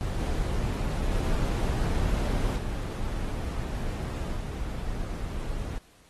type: noise with level steps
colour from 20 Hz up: brown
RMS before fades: -30 / -28 / -26 / -31 / -33 dBFS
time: 0.01-5.78 s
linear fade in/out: 0 ms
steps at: 0.17 / 1.1 / 2.56 / 4.35 s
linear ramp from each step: 20 ms
effects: pink hiss -59 dBFS RMS until 6.09 s + AAC 32 kbps

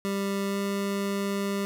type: tone with pitch glide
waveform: 25% pulse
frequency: 197.9 to 199.16 Hz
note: G3 to G3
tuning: +17 to +28 cents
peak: -23 dBFS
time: 0.05-1.65 s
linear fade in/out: 0 ms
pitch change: +11 cents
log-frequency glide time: 0.47-0.58 s
effects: none

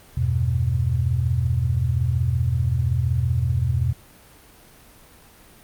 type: chord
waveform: sine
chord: E minor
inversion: none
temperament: equal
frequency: 82.41 / 98 / 123.47 Hz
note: E2 / G2 / B2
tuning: 0 / 0 / 0 cents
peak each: -23 / -26 / -21 dBFS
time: 0.17-3.93 s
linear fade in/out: 5 ms
effects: pink hiss -49 dBFS RMS until 5.63 s + Opus 32 kbps

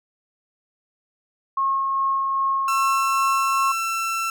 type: tone with tremolo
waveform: sine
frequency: 1084 Hz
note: C#6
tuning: 39 cents flat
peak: -18 dBFS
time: 1.57-3.72 s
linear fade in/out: 5 ms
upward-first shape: sine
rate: 2.5 Hz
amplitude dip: 25%
type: tone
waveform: 30% pulse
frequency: 1340 Hz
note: E6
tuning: 28 cents sharp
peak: -20 dBFS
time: 2.68-4.3 s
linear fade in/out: 2 ms
effects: none

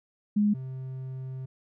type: tone pair in turn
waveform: sine / triangle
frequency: 207.7 / 130.84 Hz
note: G#3 / C3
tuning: 0 / 0 cents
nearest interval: minor sixth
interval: 800 cents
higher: first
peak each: -20 / -32 dBFS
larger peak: first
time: 0.36-0.54 / 0.54-1.46 s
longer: second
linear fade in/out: 10 ms
effects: none

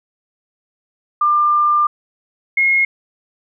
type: tone pair in turn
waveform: sine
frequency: 1195 / 2156 Hz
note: D6 / C#7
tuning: +30 / -49 cents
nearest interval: minor seventh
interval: 1021 cents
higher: second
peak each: -11 dBFS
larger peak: neither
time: 1.21-1.87 / 2.57-2.85 s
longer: first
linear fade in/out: 5 ms
effects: none

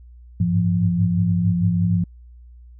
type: tone cluster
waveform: sine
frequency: 97.2 / 103.6 / 108.3 / 173.1 Hz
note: G2 / G#2 / A2 / F3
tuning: -14 / -4 / -27 / -15 cents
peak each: -24 / -23 / -26 / -18 dBFS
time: 0.4-2.04 s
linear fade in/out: 5 ms
effects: added 60 Hz sine -41 dBFS peak until 2.79 s

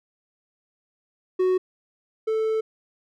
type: tone pair in turn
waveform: triangle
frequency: 370 / 440 Hz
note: F#4 / A4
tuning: 0 / 0 cents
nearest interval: minor third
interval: 300 cents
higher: second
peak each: -16 / -19 dBFS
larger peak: first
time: 1.39-1.58 / 2.27-2.61 s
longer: second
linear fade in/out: 10 ms
effects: none

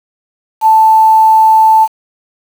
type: tone with quantisation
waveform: sine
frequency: 880 Hz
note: A5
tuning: in tune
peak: -3 dBFS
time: 0.61-1.88 s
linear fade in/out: 50 ms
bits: 5
effects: none

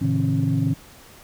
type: tone cluster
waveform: sine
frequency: 112.6 / 138.5 / 159.6 / 270.5 Hz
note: A2 / C#3 / D#3 / C#4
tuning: +40 / -1 / +44 / -42 cents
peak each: -23 dBFS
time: 0.01-0.74 s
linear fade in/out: 10 ms
effects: tanh soft clip ceiling -11 dBFS + pink hiss -47 dBFS RMS until 1.23 s

